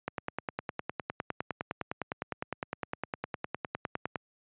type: click train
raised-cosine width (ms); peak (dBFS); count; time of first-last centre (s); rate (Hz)
0.5; -17; 41; 0.08-4.157; 9.81
effects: high-pass 100 Hz 12 dB/octave + resampled to 8000 Hz